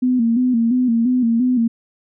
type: tone with vibrato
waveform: sine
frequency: 240.9 Hz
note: B3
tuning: 43 cents flat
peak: -13 dBFS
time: 0.02-1.68 s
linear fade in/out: 10 ms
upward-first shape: square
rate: 2.9 Hz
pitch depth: 79 cents each way
effects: none